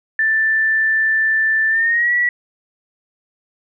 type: tone with pitch glide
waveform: sine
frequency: 1768 to 1939.2 Hz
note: A6 to B6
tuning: +8 to -32 cents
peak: -13 dBFS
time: 0.19-2.29 s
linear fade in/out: 2 ms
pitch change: +160 cents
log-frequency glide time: 1.69-2.13 s
effects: none